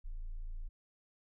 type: tone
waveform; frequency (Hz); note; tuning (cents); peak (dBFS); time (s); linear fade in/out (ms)
sine; 28.07; A0; +36; -36; 0.04-0.69; 20
effects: tanh soft clip ceiling -37 dBFS

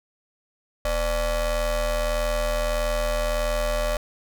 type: ring-modulated tone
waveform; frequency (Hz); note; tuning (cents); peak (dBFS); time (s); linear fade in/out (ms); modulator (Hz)
45% pulse; 277.2; C#4; 0; -19; 0.85-3.97; 2; 318
effects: none

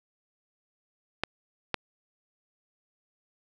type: clicks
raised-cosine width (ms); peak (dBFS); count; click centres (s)
0.3; -10; 2; 1.236 / 1.743
effects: none

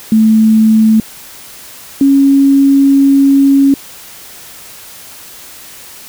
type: tone pair in turn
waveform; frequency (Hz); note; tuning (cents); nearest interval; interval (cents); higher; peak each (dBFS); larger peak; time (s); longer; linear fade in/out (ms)
sine; 219.5 / 275.8; A3 / C#4; -4 / -9; major third; 395; second; -4; neither; 0.12-1 / 2.01-3.74; second; 2
effects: white hiss -33 dBFS RMS until 6.08 s

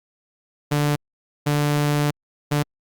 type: tone bursts at uneven times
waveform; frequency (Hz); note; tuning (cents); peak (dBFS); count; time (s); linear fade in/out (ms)
sawtooth; 146.83; D3; 0; -14; 3; 0.71-0.96 / 1.46-2.11 / 2.51-2.63; 10
effects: Opus 48 kbps

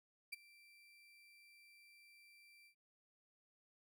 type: tone with ADSR envelope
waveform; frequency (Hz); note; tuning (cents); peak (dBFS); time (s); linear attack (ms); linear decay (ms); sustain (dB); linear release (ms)
35% pulse; 2349; D7; 0; -39; 0.32-2.75; 12; 18; -22; 89
effects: none

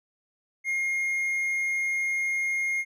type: tone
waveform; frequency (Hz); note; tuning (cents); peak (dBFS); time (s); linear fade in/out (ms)
triangle; 2136; C7; +35; -23; 0.64-2.85; 50
effects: none

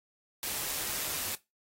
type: noise with amplitude modulation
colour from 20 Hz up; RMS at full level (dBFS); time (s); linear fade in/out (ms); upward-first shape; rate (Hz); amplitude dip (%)
white; -33; 0.43-1.35; 0; sine; 140; 35
effects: noise-tail reverb RT60 0.2 s tail -18 dB re dry + AAC 48 kbps

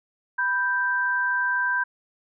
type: tone pair together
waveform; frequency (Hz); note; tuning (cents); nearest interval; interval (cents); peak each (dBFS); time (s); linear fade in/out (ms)
sine; 987.8 / 1568; B5 / G6; 0 / 0; minor sixth; 800; -27 / -22; 0.38-1.84; 10
effects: none

